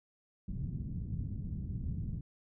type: low-pass noise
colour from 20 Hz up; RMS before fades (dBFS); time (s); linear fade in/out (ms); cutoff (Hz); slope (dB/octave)
white; -38; 0.48-2.21; 5; 170; 24
effects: none